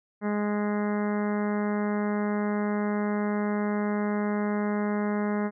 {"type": "harmonic tone", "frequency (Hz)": 207.7, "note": "G#3", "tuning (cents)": 0, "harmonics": [1, 2, 3, 4, 5, 6, 7, 8, 9, 10], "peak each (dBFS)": [-26, -32, -36, -38, -40, -42, -43, -44, -45, -46], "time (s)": [0.21, 5.51], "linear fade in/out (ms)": 50, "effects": []}